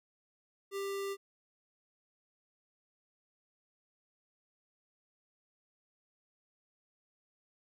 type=tone; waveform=square; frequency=395.2 Hz; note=G4; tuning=14 cents sharp; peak=-36 dBFS; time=0.71-1.17 s; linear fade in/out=50 ms; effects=none

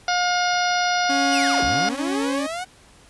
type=harmonic tone; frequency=714 Hz; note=F5; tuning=38 cents sharp; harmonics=1 / 2 / 3 / 4 / 5 / 6 / 7 / 8; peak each=-21 / -24 / -30 / -33 / -33 / -33 / -30 / -31 dBFS; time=0.08-1.89 s; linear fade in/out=2 ms
type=tone with tremolo; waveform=40% pulse; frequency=277.2 Hz; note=C#4; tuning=in tune; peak=-21 dBFS; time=1.09-2.47 s; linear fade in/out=10 ms; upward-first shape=sine; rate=1.1 Hz; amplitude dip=55%
type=linear two-way sweep; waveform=sawtooth; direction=down then up; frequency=3136 to 46.25 to 753 Hz; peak=-23 dBFS; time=1.31-2.65 s; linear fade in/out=20 ms; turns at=1.64 s
effects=pink hiss -51 dBFS RMS until 3.09 s + resampled to 24000 Hz

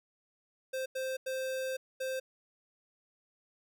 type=tone bursts at uneven times; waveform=square; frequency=523 Hz; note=C5; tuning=1 cent flat; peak=-34 dBFS; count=4; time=0.73-0.86 / 0.95-1.17 / 1.26-1.77 / 2-2.2 s; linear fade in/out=10 ms; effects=none

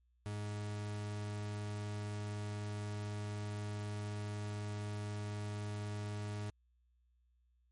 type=tone; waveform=40% pulse; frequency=104 Hz; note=G#2; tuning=3 cents sharp; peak=-38 dBFS; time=0.26-6.5 s; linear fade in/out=0 ms; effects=added 60 Hz sine -70 dBFS peak until 7.71 s + MP3 48 kbps

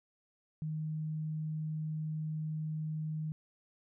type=tone; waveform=sine; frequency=155.56 Hz; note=D#3; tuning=in tune; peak=-34 dBFS; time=0.62-3.32 s; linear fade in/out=0 ms; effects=none

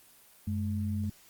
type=tone pair together; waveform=sine; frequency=94.2 / 211.5 Hz; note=F#2 / G#3; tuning=+32 / +32 cents; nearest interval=octave + major second; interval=1400 cents; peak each=-31 / -33 dBFS; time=0.47-1.1 s; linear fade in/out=5 ms; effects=white hiss -58 dBFS RMS until 1.29 s + Opus 24 kbps

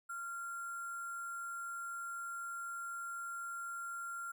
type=tone with sample-and-hold; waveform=sine; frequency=1384 Hz; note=F6; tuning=16 cents flat; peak=-40 dBFS; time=0.09-4.32 s; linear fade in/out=10 ms; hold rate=8820 Hz; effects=none

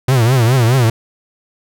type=tone with vibrato; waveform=45% pulse; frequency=122.6 Hz; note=B2; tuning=12 cents flat; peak=-9 dBFS; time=0.08-0.9 s; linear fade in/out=5 ms; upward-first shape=triangle; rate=4.8 Hz; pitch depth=200 cents each way; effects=none

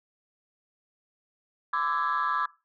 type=chord; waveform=sine; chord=E dominant seventh; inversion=second; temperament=equal with one note detuned; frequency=1011.4 / 1174.7 / 1318.5 / 1661.2 Hz; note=B5 / D6 / E6 / G#6; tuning=+41 / 0 / 0 / 0 cents; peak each=-30 / -27 / -30 / -31 dBFS; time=1.73-2.46 s; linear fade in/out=5 ms; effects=noise-tail reverb RT60 0.3 s tail -21 dB re dry + tanh soft clip ceiling -19 dBFS

